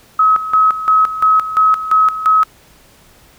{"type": "tone with tremolo", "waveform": "sine", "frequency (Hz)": 1279, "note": "D#6", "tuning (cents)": 47, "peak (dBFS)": -7, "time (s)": [0.19, 2.44], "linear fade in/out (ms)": 5, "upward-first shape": "square", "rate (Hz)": 2.9, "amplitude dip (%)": 75, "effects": ["pink hiss -47 dBFS RMS until 3.38 s"]}